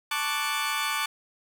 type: chord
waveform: 20% pulse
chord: D major seventh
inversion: second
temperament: equal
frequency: 880 / 1108.7 / 1174.7 / 1480 Hz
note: A5 / C#6 / D6 / F#6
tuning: 0 / 0 / 0 / 0 cents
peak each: -28 / -29 / -25 / -28 dBFS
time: 0.11-1.06 s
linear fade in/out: 5 ms
effects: none